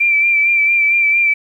sine tone with vibrato, 2349 Hz, D7, in tune, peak -10 dBFS, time 0-1.34 s, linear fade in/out 10 ms, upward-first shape sine, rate 4.4 Hz, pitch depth 33 cents each way, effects 8-bit

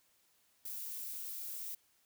violet noise, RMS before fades -43 dBFS, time 0.65-1.75 s, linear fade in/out 5 ms, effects white hiss -72 dBFS RMS until 2.05 s

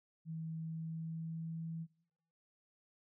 sine tone with pitch glide, 161.3 to 163.65 Hz, E3 to E3, -37 to -12 cents, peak -40 dBFS, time 0.25-1.87 s, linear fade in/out 50 ms, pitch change +25 cents, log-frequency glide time 0.56-1.65 s, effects noise-tail reverb RT60 0.7 s tail -19 dB re dry

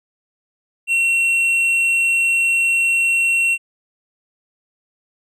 sine tone with tanh clipping, 2725 Hz, F7, 43 cents flat, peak -15 dBFS, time 0.87-3.58 s, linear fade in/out 50 ms, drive 6 dB, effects none

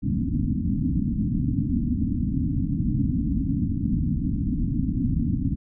white low-pass noise, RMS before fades -24 dBFS, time 0.02-5.56 s, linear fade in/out 20 ms, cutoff 290 Hz, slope 96 dB/octave, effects none

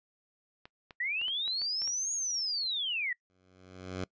clicks, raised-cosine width 0.3 ms, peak -31 dBFS, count 8, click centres 0.655 / 0.908 / 1.215 / 1.282 / 1.478 / 1.617 / 1.819 / 1.876 s
sine linear two-way sweep, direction up then down, 1864.7 to 6700 to 1864.7 Hz, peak -30 dBFS, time 1-3.13 s, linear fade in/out 5 ms, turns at 2.13 s
10% pulse tone with exponential growth, 92.5 Hz, F#2, in tune, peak -24 dBFS, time 3.3-4.04 s, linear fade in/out 0 ms, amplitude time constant 160 ms
effects noise-tail reverb RT60 0.1 s tail -23 dB re dry + resampled to 16000 Hz

